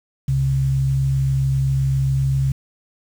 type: tone pair together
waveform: sine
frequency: 66.81 / 134.4 Hz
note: C2 / C3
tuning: +37 / +47 cents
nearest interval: octave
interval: 1210 cents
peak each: -25 / -16 dBFS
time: 0.28-2.52 s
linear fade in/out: 5 ms
effects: 7-bit